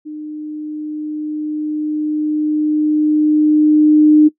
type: tone with level ramp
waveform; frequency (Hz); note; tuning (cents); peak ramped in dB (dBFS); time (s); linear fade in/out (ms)
sine; 303.9; D#4; -41; -25 to -4; 0.05-4.29; 20
effects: noise-tail reverb RT60 0.1 s tail -19 dB re dry